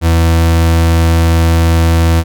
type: tone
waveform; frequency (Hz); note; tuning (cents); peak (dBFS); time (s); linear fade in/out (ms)
40% pulse; 82.7; E2; +6; -6; 0.01-2.24; 50
effects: none